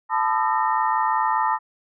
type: tone cluster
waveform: sine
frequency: 880 / 1005 / 1216 / 1323 / 1837 Hz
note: A5 / B5 / D#6 / E6 / A#6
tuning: 0 / +30 / -40 / +6 / -26 cents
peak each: -22 / -23 / -26 / -30 / -31 dBFS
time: 0.09-1.59 s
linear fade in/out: 50 ms
effects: none